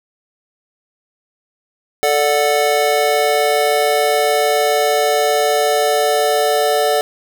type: chord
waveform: square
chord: D major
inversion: second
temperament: just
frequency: 440.5 / 587.3 / 734.2 Hz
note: A4 / D5 / F#5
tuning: +2 / 0 / -14 cents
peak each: -18 dBFS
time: 2.03-7.01 s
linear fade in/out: 0 ms
effects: none